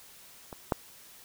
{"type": "clicks", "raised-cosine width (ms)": 1, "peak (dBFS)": [-26, -11], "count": 2, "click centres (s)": [0.528, 0.722], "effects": ["white hiss -53 dBFS RMS until 1.24 s"]}